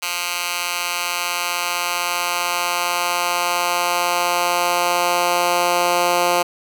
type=tone with high-pass filter sweep; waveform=10% pulse; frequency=175.6 Hz; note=F3; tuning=10 cents sharp; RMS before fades=-20 dBFS; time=0.02-6.43 s; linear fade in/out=10 ms; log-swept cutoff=1900 to 500 Hz; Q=0.84; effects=none